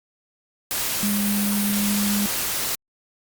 sine tone in noise, 204.4 Hz, G#3, 27 cents flat, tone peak -21 dBFS, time 1.03-2.26 s, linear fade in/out 0 ms, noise white, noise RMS -25 dBFS, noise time 0.71-2.75 s, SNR +1 dB, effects Opus 48 kbps

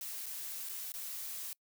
blue noise with dropouts, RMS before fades -42 dBFS, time 0.01-1.53 s, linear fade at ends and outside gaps 1 ms, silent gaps 0.259-0.264 / 0.689-0.693 / 0.92-0.939 s, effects noise-tail reverb RT60 0.1 s tail -25 dB re dry

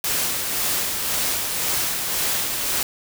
white noise with tremolo, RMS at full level -22 dBFS, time 0.04-2.83 s, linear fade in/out 2 ms, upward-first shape sine, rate 1.9 Hz, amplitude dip 35%, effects none

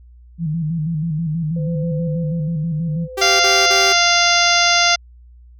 sine tone with vibrato, 160.1 Hz, D#3, 50 cents sharp, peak -18 dBFS, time 0.38-3.08 s, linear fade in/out 50 ms, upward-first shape square, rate 6.2 Hz, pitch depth 79 cents each way
sine tone with tremolo, 511 Hz, C5, 41 cents flat, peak -26 dBFS, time 1.56-3.9 s, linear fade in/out 5 ms, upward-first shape sine, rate 0.65 Hz, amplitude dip 90%
sawtooth tone bursts, 388.9 Hz, G4, 14 cents flat, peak -16 dBFS, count 3, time 3.17-3.93 s, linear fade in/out 10 ms, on 230 ms, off 35 ms
harmonic tone, 695 Hz, F5, 9 cents flat, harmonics 1 / 2 / 3 / 4 / 5 / 6 / 7 / 8 / 9, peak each -19 / -19 / -19 / -22 / -21 / -25 / -19 / -23 / -22 dBFS, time 3.21-4.96 s, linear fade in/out 10 ms
effects added 60 Hz sine -41 dBFS peak until 5.59 s

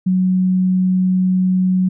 sine tone, 185 Hz, F#3, in tune, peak -12 dBFS, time 0.06-1.89 s, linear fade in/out 10 ms, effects none

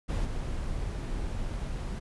brown noise with level steps, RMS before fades -29 / -33 dBFS, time 0.08-2 s, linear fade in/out 20 ms, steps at 0.25 s, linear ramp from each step 2 ms, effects resampled to 24000 Hz

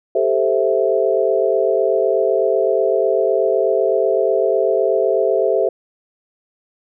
sine chord, A minor seventh, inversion third, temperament equal, 392 / 440 / 523.3 / 659.3 Hz, G4 / A4 / C5 / E5, 0 / 0 / 0 / 0 cents, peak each -19 dBFS, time 0.15-5.69 s, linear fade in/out 5 ms, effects none

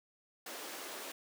pink high-pass noise, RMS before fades -45 dBFS, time 0.46-1.12 s, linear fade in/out 5 ms, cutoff 310 Hz, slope 24 dB/octave, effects none

